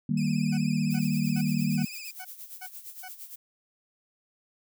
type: chord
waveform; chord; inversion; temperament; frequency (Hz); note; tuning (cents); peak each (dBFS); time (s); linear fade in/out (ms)
sine; Eb major; none; equal; 155.56 / 196 / 233.1; Eb3 / G3 / Bb3; 0 / 0 / 0; -28; 0.09-1.85; 5
type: tone with vibrato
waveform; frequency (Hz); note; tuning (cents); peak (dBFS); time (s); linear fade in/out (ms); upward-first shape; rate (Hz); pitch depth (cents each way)
20% pulse; 2489; D#7; 0; -34; 0.17-2.11; 5; triangle; 16; 94
type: tone bursts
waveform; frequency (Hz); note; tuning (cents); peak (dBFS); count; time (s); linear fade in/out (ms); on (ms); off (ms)
20% pulse; 745; F#5; +12; -35; 7; 0.52-3.086; 10; 58; 360
type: noise with tremolo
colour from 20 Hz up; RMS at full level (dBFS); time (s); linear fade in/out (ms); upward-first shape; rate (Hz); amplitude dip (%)
violet; -41; 0.9-3.36; 10; sine; 8.7; 70
effects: none